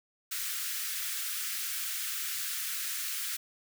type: high-pass noise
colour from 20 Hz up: white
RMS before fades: -35 dBFS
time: 0.31-3.37 s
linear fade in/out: 10 ms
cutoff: 1300 Hz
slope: 48 dB/octave
effects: none